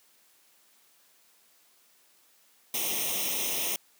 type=noise with comb filter; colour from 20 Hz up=white; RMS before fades=-30 dBFS; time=2.74-3.76 s; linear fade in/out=2 ms; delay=0.33 ms; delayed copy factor=+0.85; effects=white hiss -63 dBFS RMS until 3.99 s + high-pass 200 Hz 12 dB/octave